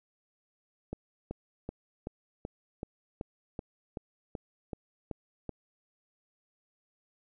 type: click train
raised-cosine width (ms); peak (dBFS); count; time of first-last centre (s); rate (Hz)
2; -23; 13; 0.93-5.493; 2.63
effects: none